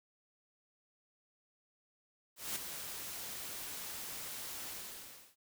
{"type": "noise with ADSR envelope", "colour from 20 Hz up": "white", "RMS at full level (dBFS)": -37, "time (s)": [2.36, 5.36], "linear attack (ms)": 200, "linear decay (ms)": 6, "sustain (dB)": -7, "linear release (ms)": 680, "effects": []}